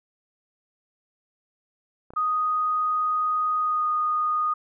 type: clicks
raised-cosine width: 1 ms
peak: -29 dBFS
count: 2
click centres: 2.105 / 2.136 s
type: tone with pitch glide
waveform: sine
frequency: 1244.5 to 1233.1 Hz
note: D#6 to D#6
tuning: 0 to -16 cents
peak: -21 dBFS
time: 2.16-4.54 s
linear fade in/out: 10 ms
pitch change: -16 cents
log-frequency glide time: 3.6-3.88 s
effects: none